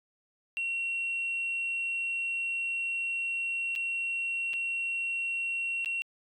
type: tone with dropouts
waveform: sine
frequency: 2733 Hz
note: F7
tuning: 38 cents flat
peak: -28 dBFS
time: 0.57-6.02 s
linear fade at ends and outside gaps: 0 ms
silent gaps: 3.753-3.76 / 4.533-4.538 / 5.847-5.859 s
effects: tanh soft clip ceiling -26 dBFS